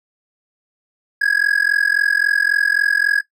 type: tone with amplitude modulation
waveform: triangle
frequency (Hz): 1661.2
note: G#6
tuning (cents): 0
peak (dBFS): -7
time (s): 1.21-3.21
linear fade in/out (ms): 10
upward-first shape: sine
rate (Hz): 43.7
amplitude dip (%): 100
effects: noise-tail reverb RT60 0.1 s tail -17 dB re dry